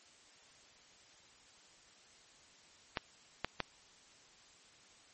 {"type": "clicks", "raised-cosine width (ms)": 0.3, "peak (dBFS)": -17, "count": 3, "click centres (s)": [2.972, 3.446, 3.603], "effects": ["white hiss -62 dBFS RMS until 5.13 s", "MP3 32 kbps"]}